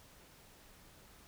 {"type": "silence", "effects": ["pink hiss -60 dBFS RMS until 1.27 s"]}